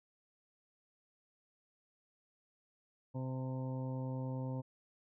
harmonic tone with a mistuned harmonic, 130 Hz, C3, 11 cents flat, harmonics 1 / 2 / 3 / 4 / 5 / 6 / 7 / 8, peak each -38 / -43 / -55 / -47 / -57 / -60 / -52 / -64 dBFS, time 3.14-4.62 s, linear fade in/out 20 ms, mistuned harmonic 6, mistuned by +72 cents, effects none

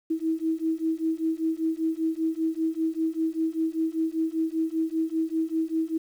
sine beating tone pair, 320 / 325.1 Hz, D#4 / E4, +49 / -24 cents, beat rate 5.1 Hz, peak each -27 / -27 dBFS, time 0.1-5.98 s, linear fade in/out 10 ms, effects 9-bit

